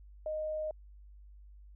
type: tone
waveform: sine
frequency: 619 Hz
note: D#5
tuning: 9 cents flat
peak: -33 dBFS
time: 0.26-0.71 s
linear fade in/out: 2 ms
effects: added 50 Hz sine -51 dBFS peak until 1.75 s